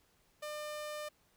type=tone; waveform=sawtooth; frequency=600 Hz; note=D5; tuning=37 cents sharp; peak=-36 dBFS; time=0.42-1.09 s; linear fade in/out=10 ms; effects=pink hiss -71 dBFS RMS until 1.36 s